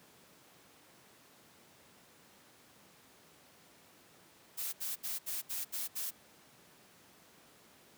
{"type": "noise bursts", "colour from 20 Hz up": "blue", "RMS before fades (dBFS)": -38, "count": 7, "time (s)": [4.57, 6.11], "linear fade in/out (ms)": 20, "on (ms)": 160, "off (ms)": 70, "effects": ["pink hiss -61 dBFS RMS until 7.97 s", "high-pass 150 Hz 12 dB/octave"]}